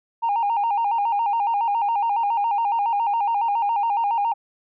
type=tone with vibrato; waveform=sine; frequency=867 Hz; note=A5; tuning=26 cents flat; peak=-17 dBFS; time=0.22-4.34 s; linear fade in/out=20 ms; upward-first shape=square; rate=7.2 Hz; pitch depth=110 cents each way; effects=tanh soft clip ceiling -16 dBFS